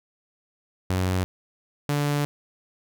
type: tone pair in turn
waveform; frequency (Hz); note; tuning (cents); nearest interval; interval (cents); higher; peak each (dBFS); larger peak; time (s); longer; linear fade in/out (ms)
sawtooth; 92.5 / 145.4; F#2 / D3; 0 / -17; minor sixth; 783; second; -18; neither; 0.9-1.24 / 1.89-2.25; second; 0
effects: none